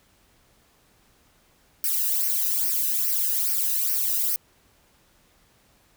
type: noise with flanger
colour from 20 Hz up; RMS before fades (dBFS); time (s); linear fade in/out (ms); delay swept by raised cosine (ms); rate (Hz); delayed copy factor
violet; -24; 1.84-4.36; 2; 0.27 to 0.93; 2.4; -0.7
effects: pink hiss -61 dBFS RMS until 5.96 s